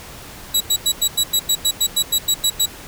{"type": "tone bursts", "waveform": "20% pulse", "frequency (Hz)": 3900, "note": "B7", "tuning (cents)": -23, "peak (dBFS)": -8, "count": 14, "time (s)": [0.54, 2.66], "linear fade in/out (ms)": 10, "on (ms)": 66, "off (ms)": 92, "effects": ["pink hiss -37 dBFS RMS until 2.87 s"]}